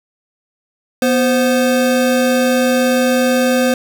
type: tone pair together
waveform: square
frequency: 244.9 / 519 Hz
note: B3 / C5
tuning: -14 / -14 cents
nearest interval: octave + minor second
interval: 1300 cents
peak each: -15 dBFS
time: 1.02-3.74 s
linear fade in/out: 2 ms
effects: none